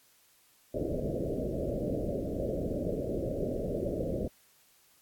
white low-pass noise, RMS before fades -33 dBFS, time 0.74-4.28 s, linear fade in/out 5 ms, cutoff 630 Hz, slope 96 dB/octave, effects white hiss -64 dBFS RMS until 5.01 s + AAC 64 kbps

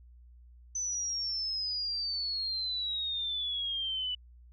sine exponential sweep, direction down, 6080 to 2960 Hz, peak -31 dBFS, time 0.75-4.15 s, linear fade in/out 5 ms, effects added 60 Hz sine -52 dBFS peak until 4.52 s

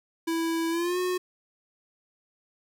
square tone with pitch glide, 329.6 to 363.6 Hz, E4 to F#4, 0 to -30 cents, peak -26 dBFS, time 0.27-1.18 s, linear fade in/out 10 ms, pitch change +170 cents, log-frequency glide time 0.7-0.98 s, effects 11-bit

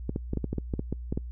clicks, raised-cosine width 3 ms, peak -16 dBFS, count 12, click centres 0.094 / 0.161 / 0.334 / 0.373 / 0.443 / 0.53 / 0.583 / 0.738 / 0.794 / 0.926 / 1.125 / 1.175 s, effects noise-tail reverb RT60 0.1 s tail -26 dB re dry + added 60 Hz sine -35 dBFS peak until 1.31 s

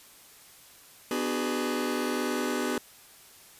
sawtooth chord, G# half-diminished seventh, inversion first, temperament just, 249.2 / 299 / 373.8 / 415.3 Hz, B3 / D4 / F#4 / G#4, +16 / +31 / +18 / 0 cents, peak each -27 / -30 / -29 / -31 dBFS, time 1.11-2.78 s, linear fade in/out 2 ms, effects white hiss -53 dBFS RMS until 3.59 s + resampled to 32000 Hz

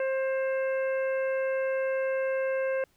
harmonic tone, 530 Hz, C5, 22 cents sharp, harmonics 1 / 2 / 3 / 4 / 5, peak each -26 / -42 / -37 / -43 / -44 dBFS, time 0-2.84 s, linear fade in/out 2 ms, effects pink hiss -68 dBFS RMS until 2.96 s

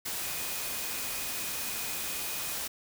sine tone in noise, 2489 Hz, D#7, in tune, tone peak -45 dBFS, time 0.22-2.54 s, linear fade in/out 10 ms, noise white, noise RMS -35 dBFS, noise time 0.05-2.68 s, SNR -13 dB, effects none

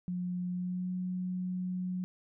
sine tone with pitch glide, 179.3 to 182.54 Hz, F3 to F#3, +46 to -23 cents, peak -32 dBFS, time 0.08-2.04 s, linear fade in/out 0 ms, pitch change +31 cents, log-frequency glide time 0.5-0.91 s, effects none

